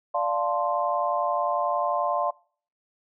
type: chord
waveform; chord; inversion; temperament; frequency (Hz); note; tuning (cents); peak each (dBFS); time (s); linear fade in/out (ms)
sine; D minor seventh; none; equal; 587.3 / 698.5 / 880 / 1046.5; D5 / F5 / A5 / C6; 0 / 0 / 0 / 0; -28 / -27 / -31 / -27; 0.14-2.31; 10
effects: noise-tail reverb RT60 0.5 s tail -25 dB re dry